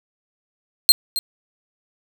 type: tone with echo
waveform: sawtooth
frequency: 4186 Hz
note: C8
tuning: in tune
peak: -4 dBFS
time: 0.89-0.92 s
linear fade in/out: 0 ms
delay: 270 ms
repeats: 1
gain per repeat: -14 dB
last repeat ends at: 1.19 s
effects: none